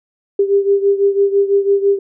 sine beating tone pair, 396.9 / 402.9 Hz, G4 / G4, +22 / +48 cents, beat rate 6 Hz, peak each -12 / -16 dBFS, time 0.39-1.99 s, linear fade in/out 5 ms, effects none

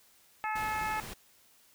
harmonic tone, 431.3 Hz, A4, 35 cents flat, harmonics 2 / 3 / 4 / 5 / 6, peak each -33 / -38 / -39 / -41 / -44 dBFS, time 0.44-1 s, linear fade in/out 0 ms
pink noise, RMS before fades -43 dBFS, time 0.55-1.14 s, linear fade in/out 10 ms
effects white hiss -63 dBFS RMS until 1.74 s

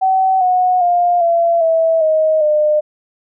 sine tone with pitch steps, 760 / 731.6 / 704.2 / 677.9 / 652.5 / 628.1 / 604.6 Hz, F#5 / F#5 / F5 / E5 / E5 / D#5 / D#5, +46 / -20 / +14 / +48 / -18 / +16 / -50 cents, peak -10 dBFS, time 0.01-2.81 s, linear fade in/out 20 ms, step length 400 ms, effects none

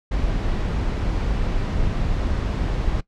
brown noise, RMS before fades -22 dBFS, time 0.11-3.01 s, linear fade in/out 10 ms, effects noise-tail reverb RT60 0.1 s tail -19 dB re dry + low-pass 5000 Hz 12 dB/octave

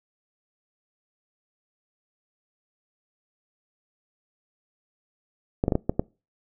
clicks, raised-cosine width 2 ms, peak -8 dBFS, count 6, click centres 5.639 / 5.681 / 5.722 / 5.754 / 5.895 / 5.995 s, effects noise-tail reverb RT60 0.3 s tail -24 dB re dry

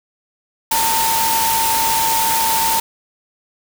sine tone in noise, 904 Hz, A5, 47 cents sharp, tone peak -17 dBFS, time 0.71-2.8 s, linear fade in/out 5 ms, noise white, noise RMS -19 dBFS, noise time 0.71-2.8 s, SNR -1 dB, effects none

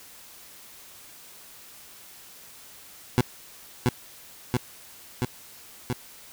20% pulse tone with echo, 123.7 Hz, B2, 3 cents sharp, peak -12 dBFS, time 3.18-3.21 s, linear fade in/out 0 ms, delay 680 ms, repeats 4, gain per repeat -2 dB, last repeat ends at 5.93 s, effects white hiss -48 dBFS RMS until 6.32 s

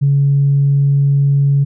sine tone, 140.4 Hz, C#3, 22 cents sharp, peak -8 dBFS, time 0.01-1.65 s, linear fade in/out 20 ms, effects tanh soft clip ceiling -4 dBFS

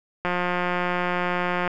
click train, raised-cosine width 0.5 ms, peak -10 dBFS, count 255, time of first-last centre 0.25-1.677 s, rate 178 Hz, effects none

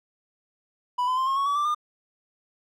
triangle tone with pitch steps, 987.8 / 1016.7 / 1046.5 / 1077.2 / 1108.8 / 1141.3 / 1174.7 / 1209.1 Hz, B5 / B5 / C6 / C#6 / C#6 / D6 / D6 / D#6, 0 / +50 / 0 / -50 / 0 / -50 / 0 / -50 cents, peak -20 dBFS, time 0.98-1.748 s, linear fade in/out 10 ms, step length 96 ms, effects none

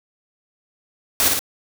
white noise with echo, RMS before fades -17 dBFS, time 1.2-1.28 s, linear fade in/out 0 ms, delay 56 ms, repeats 2, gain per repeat -3 dB, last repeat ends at 1.392 s, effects none

